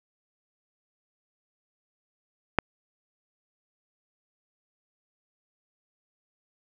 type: click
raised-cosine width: 0.5 ms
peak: -4 dBFS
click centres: 2.587 s
effects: none